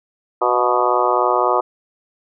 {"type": "harmonic tone with a mistuned harmonic", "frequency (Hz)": 123.47, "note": "B2", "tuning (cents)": 0, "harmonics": [3, 4, 5, 6, 7, 8, 9, 10], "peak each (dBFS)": [-22, -22, -22, -22, -22, -22, -22, -22], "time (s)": [0.41, 1.61], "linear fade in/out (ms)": 10, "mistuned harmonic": 6, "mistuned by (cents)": -53, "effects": []}